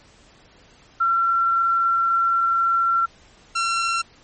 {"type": "tone pair in turn", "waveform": ["sine", "sawtooth"], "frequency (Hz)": [1359, 1359], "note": ["F6", "F6"], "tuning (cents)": [-48, -48], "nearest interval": "unison", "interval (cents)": 0, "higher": "neither", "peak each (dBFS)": -16, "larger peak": "neither", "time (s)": [[1, 3.06], [3.55, 4.02]], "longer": "first", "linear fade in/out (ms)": 10, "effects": ["pink hiss -52 dBFS RMS until 4.23 s", "MP3 32 kbps"]}